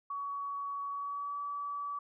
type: tone with pitch glide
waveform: sine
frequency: 1127 to 1148 Hz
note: C#6 to D6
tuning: +28 to -40 cents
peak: -35 dBFS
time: 0.1-1.99 s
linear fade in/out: 5 ms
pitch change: +32 cents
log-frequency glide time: 0.89-1.38 s
effects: none